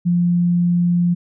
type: tone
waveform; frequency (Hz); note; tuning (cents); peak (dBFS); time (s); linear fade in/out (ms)
sine; 174.61; F3; 0; -13; 0.05-1.15; 20
effects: none